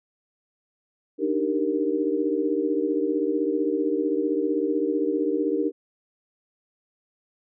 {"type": "chord", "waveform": "sine", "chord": "Eb major seventh", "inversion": "third", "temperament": "equal with one note detuned", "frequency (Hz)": [295.5, 311.1, 392, 466.2], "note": ["D4", "Eb4", "G4", "Bb4"], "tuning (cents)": [11, 0, 0, 0], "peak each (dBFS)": -27, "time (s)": [1.18, 5.72], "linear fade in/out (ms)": 50, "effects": []}